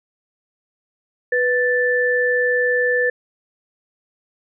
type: tone pair together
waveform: sine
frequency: 493.9 / 1760.1 Hz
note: B4 / A6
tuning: 0 / 0 cents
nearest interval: octave + minor seventh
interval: 2200 cents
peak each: -18 dBFS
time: 1.32-3.1 s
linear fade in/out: 5 ms
effects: none